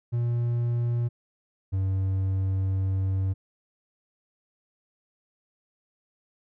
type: tone pair in turn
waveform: triangle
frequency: 119.1 / 95.55 Hz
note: A#2 / G2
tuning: +38 / -44 cents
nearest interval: major third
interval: 382 cents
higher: first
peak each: -21 dBFS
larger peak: neither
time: 0.12-1.09 / 1.72-3.34 s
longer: second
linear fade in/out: 20 ms
effects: none